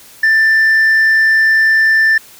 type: tone with tanh clipping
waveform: sine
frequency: 1775 Hz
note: A6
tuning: 15 cents sharp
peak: -8 dBFS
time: 0.23-2.18 s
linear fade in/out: 5 ms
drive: 2 dB
effects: white hiss -40 dBFS RMS until 2.39 s